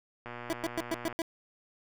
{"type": "click train", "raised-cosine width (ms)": 0.5, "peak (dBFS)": -26, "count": 105, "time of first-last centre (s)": [0.26, 1.127], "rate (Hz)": 120}
{"type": "tone bursts", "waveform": "25% pulse", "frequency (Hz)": 329.6, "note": "E4", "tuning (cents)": 0, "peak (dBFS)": -25, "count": 6, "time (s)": [0.5, 1.218], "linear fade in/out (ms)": 0, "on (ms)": 28, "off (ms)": 110}
{"effects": []}